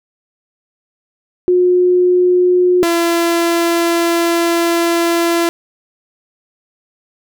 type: tone pair in turn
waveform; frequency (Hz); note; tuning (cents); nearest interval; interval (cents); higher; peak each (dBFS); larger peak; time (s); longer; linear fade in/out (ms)
sine / sawtooth; 360.3 / 338.8; F#4 / E4; -46 / +48; minor second; 106; first; -8 / -8; neither; 1.48-2.83 / 2.83-5.49; second; 0
effects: none

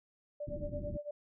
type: tone with tremolo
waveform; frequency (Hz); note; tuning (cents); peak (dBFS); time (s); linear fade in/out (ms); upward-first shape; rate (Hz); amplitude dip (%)
sine; 588; D5; +2; -36; 0.4-1.11; 5; sine; 9; 90
type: low-pass noise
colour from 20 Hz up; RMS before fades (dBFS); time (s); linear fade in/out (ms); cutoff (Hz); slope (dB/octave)
pink; -41; 0.47-0.97; 2; 330; 48
effects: none

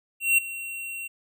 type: tone with ADSR envelope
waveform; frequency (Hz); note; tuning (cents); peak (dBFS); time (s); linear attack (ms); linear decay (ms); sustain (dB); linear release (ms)
square; 2734; F7; -37; -16; 0.2-1.08; 180; 8; -17; 14
effects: none

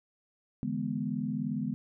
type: chord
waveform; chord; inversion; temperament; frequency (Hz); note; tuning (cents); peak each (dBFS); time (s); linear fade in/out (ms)
sine; E dominant seventh; third; equal; 146.83 / 164.81 / 207.7 / 246.9; D3 / E3 / G#3 / B3; 0 / 0 / 0 / 0; -37 / -39 / -34 / -34; 0.63-1.74; 0
effects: none

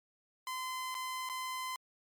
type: tone with dropouts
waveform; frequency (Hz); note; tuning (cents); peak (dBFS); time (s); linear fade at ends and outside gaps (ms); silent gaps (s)
sawtooth; 1028; C6; -31; -33; 0.47-1.76; 1; 0.944-0.95 / 1.29-1.297
effects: MP3 96 kbps

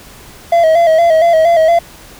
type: tone with vibrato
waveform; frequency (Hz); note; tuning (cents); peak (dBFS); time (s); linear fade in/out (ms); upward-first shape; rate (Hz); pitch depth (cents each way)
triangle; 659.3; E5; 0; -4; 0.52-1.79; 5; square; 4.3; 57
effects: pink hiss -37 dBFS RMS until 2.19 s

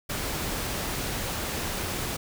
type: noise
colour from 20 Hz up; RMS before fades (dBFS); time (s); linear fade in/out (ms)
pink; -31; 0.09-2.17; 10
effects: none

